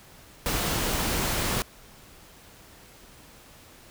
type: noise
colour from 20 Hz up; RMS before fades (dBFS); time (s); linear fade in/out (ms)
pink; -27; 0.46-1.62; 0
effects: pink hiss -51 dBFS RMS until 3.9 s